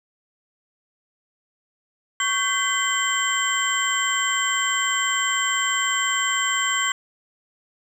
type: tone cluster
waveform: sine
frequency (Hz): 1115 / 1550 / 2026 / 3120 / 7540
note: C#6 / G6 / B6 / G7 / A#8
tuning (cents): +10 / -20 / +44 / -9 / +19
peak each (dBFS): -26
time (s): 2.2-6.92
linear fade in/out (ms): 2
effects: tanh soft clip ceiling -8 dBFS + 8-bit